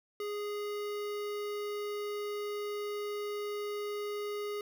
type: tone with notch filter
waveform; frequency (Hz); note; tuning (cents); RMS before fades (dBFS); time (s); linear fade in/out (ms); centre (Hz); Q
square; 413.8; G#4; -6; -37; 0.2-4.61; 2; 7800; 1.5
effects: none